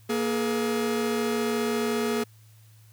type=tone cluster; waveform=45% pulse; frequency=234.3 / 423.2 / 482.8 Hz; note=A#3 / G#4 / B4; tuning=+9 / +33 / -39 cents; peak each=-28 / -27 / -36 dBFS; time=0.09-2.24 s; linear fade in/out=10 ms; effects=added 109 Hz sine -51 dBFS peak until 2.92 s + white hiss -61 dBFS RMS until 2.92 s